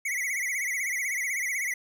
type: tone with vibrato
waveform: square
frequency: 2094 Hz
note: C7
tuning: 1 cent sharp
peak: -28 dBFS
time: 0.05-1.74 s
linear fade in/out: 5 ms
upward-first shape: sine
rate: 16 Hz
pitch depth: 130 cents each way
effects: none